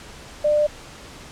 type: tone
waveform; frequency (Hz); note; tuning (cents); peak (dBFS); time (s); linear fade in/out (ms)
sine; 597; D5; +28; -15; 0.44-0.67; 10
effects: pink hiss -41 dBFS RMS until 1.31 s + low-pass 8000 Hz 12 dB/octave